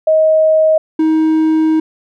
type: tone pair in turn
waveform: sine / triangle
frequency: 630 / 316 Hz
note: D#5 / D#4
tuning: +21 / +27 cents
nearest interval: octave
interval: 1194 cents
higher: first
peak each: -7 dBFS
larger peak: neither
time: 0.07-0.78 / 0.99-1.8 s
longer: second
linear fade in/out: 5 ms
effects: none